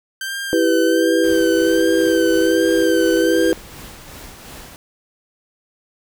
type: tone with vibrato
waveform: sawtooth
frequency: 1558 Hz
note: G6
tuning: 11 cents flat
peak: -20 dBFS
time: 0.21-3.52 s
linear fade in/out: 2 ms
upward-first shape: sine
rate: 1.3 Hz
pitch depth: 47 cents each way
type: chord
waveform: sine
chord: E minor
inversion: none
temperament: equal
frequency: 329.6 / 392 / 493.9 Hz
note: E4 / G4 / B4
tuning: 0 / 0 / 0 cents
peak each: -16 / -19 / -17 dBFS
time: 0.53-3.53 s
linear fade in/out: 0 ms
type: noise with tremolo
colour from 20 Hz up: pink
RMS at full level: -36 dBFS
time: 1.24-4.76 s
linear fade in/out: 0 ms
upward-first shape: sine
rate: 2.8 Hz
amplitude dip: 35%
type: clicks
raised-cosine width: 2 ms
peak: -25 dBFS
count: 4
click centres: 1.621 / 2.175 / 3.009 / 3.576 s
effects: none